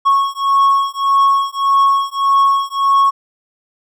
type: beating tone pair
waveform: triangle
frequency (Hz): 1101 / 1102.7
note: C#6 / C#6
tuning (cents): -12 / -9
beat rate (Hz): 1.7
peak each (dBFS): -12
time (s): 0.05-3.11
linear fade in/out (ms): 20
effects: none